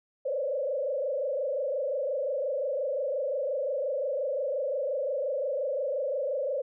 sine tone with frequency modulation, 550 Hz, C#5, 14 cents flat, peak -27 dBFS, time 0.25-6.62 s, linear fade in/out 10 ms, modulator 25.7 Hz, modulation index 1.9, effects none

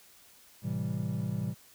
triangle chord, A minor seventh, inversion none, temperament equal, 110 / 130.81 / 164.81 / 196 Hz, A2 / C3 / E3 / G3, 0 / 0 / 0 / 0 cents, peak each -34 dBFS, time 0.62-1.55 s, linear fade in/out 50 ms, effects white hiss -58 dBFS RMS until 1.74 s

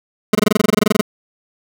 25% pulse tone bursts, 211.6 Hz, G#3, 33 cents sharp, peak -5 dBFS, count 16, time 0.33-1.011 s, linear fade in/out 5 ms, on 21 ms, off 23 ms, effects none

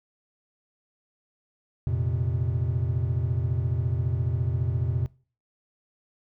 triangle chord, F suspended fourth, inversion none, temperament just, 87.31 / 116.41 / 130.96 Hz, F2 / Bb2 / C3, 0 / -2 / +2 cents, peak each -26 dBFS, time 1.87-5.06 s, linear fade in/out 0 ms, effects noise-tail reverb RT60 0.4 s tail -21 dB re dry

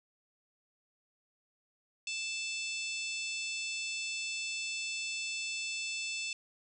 harmonic tone with a mistuned harmonic, 880 Hz, A5, in tune, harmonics 3 / 4 / 5 / 6 / 7 / 8 / 9, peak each -37 / -44 / -46 / -45 / -49 / -47 / -47 dBFS, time 2.07-6.33 s, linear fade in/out 2 ms, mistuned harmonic 8, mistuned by +26 cents, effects none

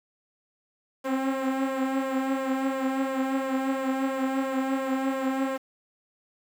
sawtooth tone with flanger, 266.2 Hz, C4, 30 cents sharp, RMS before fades -27 dBFS, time 1.04-5.58 s, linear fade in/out 20 ms, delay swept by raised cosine 1.7 to 5.1 ms, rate 2.9 Hz, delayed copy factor +0.55, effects low-pass 2000 Hz 12 dB/octave + 8-bit

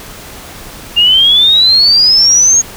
sine exponential sweep, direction up, 2794 to 6645 Hz, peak -4 dBFS, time 0.96-2.62 s, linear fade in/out 20 ms, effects pink hiss -30 dBFS RMS until 2.76 s

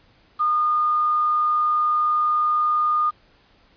sine tone with quantisation, 1221 Hz, D#6, 33 cents flat, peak -17 dBFS, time 0.39-3.11 s, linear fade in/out 20 ms, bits 7, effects pink hiss -57 dBFS RMS until 3.76 s + resampled to 11025 Hz

